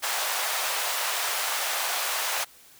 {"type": "high-pass noise", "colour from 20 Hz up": "pink", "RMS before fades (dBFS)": -28, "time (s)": [0.02, 2.45], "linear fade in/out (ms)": 20, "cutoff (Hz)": 670, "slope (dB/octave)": 24, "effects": ["white hiss -53 dBFS RMS until 2.79 s"]}